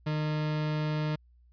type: tone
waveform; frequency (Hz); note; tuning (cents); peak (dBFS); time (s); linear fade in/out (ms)
40% pulse; 152.8; D#3; -31; -27; 0.06-1.16; 10
effects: added 60 Hz sine -57 dBFS peak until 1.52 s + resampled to 11025 Hz